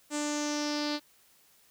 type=tone with low-pass filter sweep; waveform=sawtooth; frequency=295.9 Hz; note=D4; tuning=13 cents sharp; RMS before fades=-32 dBFS; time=0.1-1 s; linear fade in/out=50 ms; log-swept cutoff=7800 to 4400 Hz; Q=4.9; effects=white hiss -63 dBFS RMS until 1.7 s